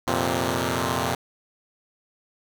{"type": "chord", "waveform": "5% pulse", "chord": "F suspended fourth", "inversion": "none", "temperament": "equal", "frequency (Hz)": [87.31, 116.54, 130.81], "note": ["F2", "Bb2", "C3"], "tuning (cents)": [0, 0, 0], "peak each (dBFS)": -16, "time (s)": [0.07, 1.15], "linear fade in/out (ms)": 5, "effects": []}